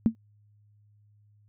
sine tone with exponential decay, 224.7 Hz, A3, 37 cents sharp, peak -13 dBFS, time 0.06-0.15 s, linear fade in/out 0 ms, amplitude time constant 18 ms, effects added 104 Hz sine -58 dBFS peak until 1.48 s

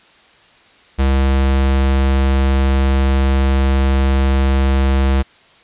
square tone, 67.2 Hz, C2, 47 cents sharp, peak -12 dBFS, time 0.98-5.23 s, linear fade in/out 20 ms, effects white hiss -48 dBFS RMS until 5.63 s + resampled to 8000 Hz

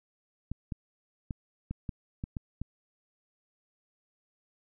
clicks, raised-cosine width 5 ms, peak -22 dBFS, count 8, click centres 0.516 / 0.722 / 1.308 / 1.71 / 1.892 / 2.239 / 2.368 / 2.616 s, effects none

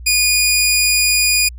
15% pulse tone, 2452 Hz, D#7, 26 cents flat, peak -5 dBFS, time 0.06-1.49 s, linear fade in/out 10 ms, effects added 60 Hz sine -30 dBFS peak until 1.58 s

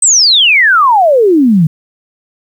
sine exponential sweep, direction down, 8372 to 150 Hz, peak -4 dBFS, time 0.02-1.67 s, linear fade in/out 5 ms, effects 7-bit

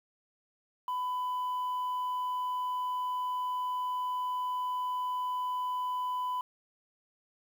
sine tone, 1000 Hz, B5, 21 cents sharp, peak -28 dBFS, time 0.88-6.41 s, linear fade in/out 2 ms, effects tanh soft clip ceiling -29 dBFS + 9-bit

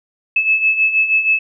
sine beating tone pair, 2600 / 2606.3 Hz, E7 / E7, -24 / -20 cents, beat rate 6.3 Hz, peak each -19 / -13 dBFS, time 0.36-1.39 s, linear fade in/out 5 ms, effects none

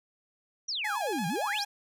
sine exponential two-way sweep, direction down then up, 6050 to 151.8 to 6050 Hz, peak -30 dBFS, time 0.68-1.64 s, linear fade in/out 10 ms, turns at 1.27 s
sawtooth tone with vibrato, 830.6 Hz, G#5, in tune, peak -29 dBFS, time 0.84-1.65 s, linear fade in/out 10 ms, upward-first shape square, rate 8.7 Hz, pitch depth 39 cents each way
effects none

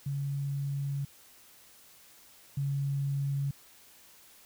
sine tone pair in turn, 140 / 139.5 Hz, C#3 / C#3, +18 / +11 cents, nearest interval unison, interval 7 cents, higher first, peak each -30 / -28 dBFS, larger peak second, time 0.06-1.05 / 2.57-3.51 s, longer first, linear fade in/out 5 ms, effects white hiss -57 dBFS RMS until 4.45 s

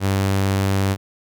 sawtooth tone, 97.4 Hz, G2, 11 cents flat, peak -13 dBFS, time 0-0.97 s, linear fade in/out 50 ms, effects none

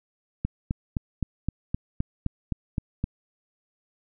click train, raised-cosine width 5 ms, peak -13 dBFS, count 11, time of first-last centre 0.45-3.041 s, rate 3.86 Hz, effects none

